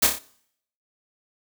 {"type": "noise with echo", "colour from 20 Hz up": "white", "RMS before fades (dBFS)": -17, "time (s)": [0.02, 0.07], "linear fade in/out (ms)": 10, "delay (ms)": 30, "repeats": 4, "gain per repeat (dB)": -5, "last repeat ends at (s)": 0.19, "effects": ["noise-tail reverb RT60 0.7 s tail -22 dB re dry"]}